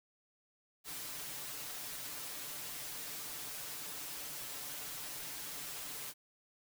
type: noise with comb filter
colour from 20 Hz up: white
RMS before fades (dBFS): -44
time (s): 0.84-6.14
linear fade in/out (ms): 50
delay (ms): 6.8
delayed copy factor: +0.85
effects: none